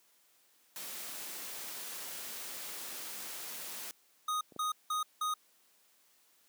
white noise, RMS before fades -43 dBFS, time 0.76-3.91 s, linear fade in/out 0 ms
square tone bursts, 1244 Hz, D#6, 1 cent flat, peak -32 dBFS, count 4, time 4.28-5.34 s, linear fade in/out 5 ms, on 130 ms, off 180 ms
clicks, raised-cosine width 2 ms, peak -40 / -32 dBFS, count 2, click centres 4.522 / 4.563 s
effects white hiss -68 dBFS RMS until 6.48 s + high-pass 200 Hz 12 dB/octave

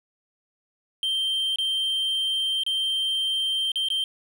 triangle tone with dropouts, 3142 Hz, G7, 3 cents sharp, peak -21 dBFS, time 1.03-4.04 s, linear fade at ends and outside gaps 1 ms, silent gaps 1.559-1.585 / 2.635-2.664 / 3.718-3.757 / 3.886-3.902 s, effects none

